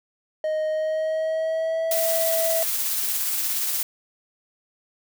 triangle tone with pitch glide, 622.3 to 654.7 Hz, D#5 to E5, 0 to -12 cents, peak -20 dBFS, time 0.44-2.63 s, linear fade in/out 2 ms, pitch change +88 cents, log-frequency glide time 0.69-1.95 s
blue noise with tremolo, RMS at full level -24 dBFS, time 1.91-3.83 s, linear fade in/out 2 ms, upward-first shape sine, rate 17 Hz, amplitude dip 25%
effects none

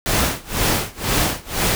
pink noise with tremolo, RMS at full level -17 dBFS, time 0.06-1.75 s, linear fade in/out 0 ms, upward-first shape sine, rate 2 Hz, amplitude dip 95%, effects none

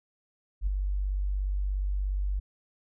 sine tone with ADSR envelope, 48.48 Hz, G1, 18 cents flat, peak -22 dBFS, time 0.61-2.4 s, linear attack 58 ms, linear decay 7 ms, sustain -4 dB, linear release 13 ms, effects none

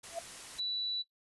white noise, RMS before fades -47 dBFS, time 0.03-0.6 s, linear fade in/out 10 ms
sine tone with exponential growth, 675 Hz, E5, 41 cents sharp, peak -31 dBFS, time 0.09-0.19 s, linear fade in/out 5 ms, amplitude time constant 21 ms
sine tone, 3951 Hz, B7, in tune, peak -32 dBFS, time 0.58-1.03 s, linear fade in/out 20 ms
effects noise-tail reverb RT60 0.1 s tail -17 dB re dry + resampled to 24000 Hz

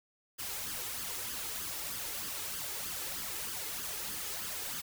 white noise with flanger, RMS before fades -39 dBFS, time 0.38-4.82 s, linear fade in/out 20 ms, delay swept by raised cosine 0.61 to 2.41 ms, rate 3.2 Hz, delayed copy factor +0.6, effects none

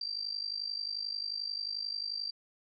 sine tone with amplitude modulation, 4699 Hz, D8, in tune, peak -30 dBFS, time 0.01-2.31 s, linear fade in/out 5 ms, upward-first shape sine, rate 51.3 Hz, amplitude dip 85%, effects MP3 96 kbps

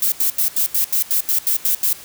violet noise bursts, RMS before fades -17 dBFS, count 11, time 0.02-1.93 s, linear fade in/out 2 ms, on 100 ms, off 81 ms, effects white hiss -39 dBFS RMS until 2.04 s

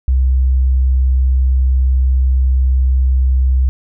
sine tone, 64.7 Hz, C2, 19 cents flat, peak -9 dBFS, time 0.08-3.69 s, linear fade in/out 0 ms, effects none

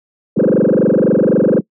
sine tone with frequency modulation, 358.9 Hz, F4, 47 cents sharp, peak -7 dBFS, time 0.36-1.61 s, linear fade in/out 20 ms, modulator 23.9 Hz, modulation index 7.8, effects noise-tail reverb RT60 0.1 s tail -24 dB re dry + tanh soft clip ceiling -6 dBFS

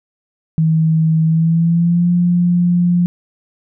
sine tone with pitch glide, 160 to 175.49 Hz, D#3 to F3, +49 to +9 cents, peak -10 dBFS, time 0.58-3.06 s, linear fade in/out 0 ms, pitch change +160 cents, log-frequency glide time 1.24-2.11 s, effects none

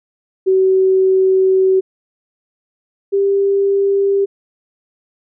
sine tone pair in turn, 378.8 / 396 Hz, F#4 / G4, +41 / +18 cents, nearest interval minor second, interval 77 cents, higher second, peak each -9 / -11 dBFS, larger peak first, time 0.46-1.81 / 3.12-4.26 s, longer first, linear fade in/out 20 ms, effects none

